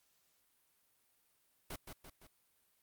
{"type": "noise with echo", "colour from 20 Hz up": "pink", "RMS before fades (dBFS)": -44, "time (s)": [1.7, 1.76], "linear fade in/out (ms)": 5, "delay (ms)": 170, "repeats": 3, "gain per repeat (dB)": -5, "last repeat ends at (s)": 2.27, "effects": ["white hiss -75 dBFS RMS until 2.82 s", "Opus 48 kbps"]}